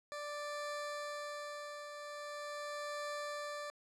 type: tone with tremolo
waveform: 20% pulse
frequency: 587.3 Hz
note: D5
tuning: in tune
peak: -34 dBFS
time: 0.12-3.7 s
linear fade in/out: 0 ms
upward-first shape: triangle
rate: 0.42 Hz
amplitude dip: 55%
effects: low-pass 9000 Hz 12 dB/octave